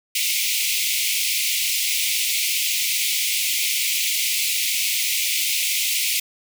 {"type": "high-pass noise", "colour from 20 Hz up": "pink", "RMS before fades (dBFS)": -22, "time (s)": [0.15, 6.2], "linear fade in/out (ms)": 5, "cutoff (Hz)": 2100, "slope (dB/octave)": 96, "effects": []}